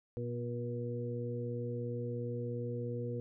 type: harmonic tone with a mistuned harmonic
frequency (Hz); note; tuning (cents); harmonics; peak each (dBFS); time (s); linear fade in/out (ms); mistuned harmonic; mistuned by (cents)
120; B2; -49; 1 / 2 / 3 / 4; -38 / -43 / -46 / -40; 0.17-3.2; 0; 2; +21
effects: none